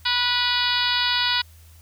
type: harmonic tone with a mistuned harmonic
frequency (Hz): 489.5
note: B4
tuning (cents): -15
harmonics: 2 / 3 / 4 / 5 / 6 / 7 / 8 / 9 / 10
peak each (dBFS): -28 / -27 / -30 / -31 / -28 / -28 / -26 / -27 / -30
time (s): 0.05-1.42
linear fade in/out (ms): 10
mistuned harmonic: 8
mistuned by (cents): -21
effects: added 81 Hz sine -46 dBFS peak until 1.81 s + white hiss -55 dBFS RMS until 1.81 s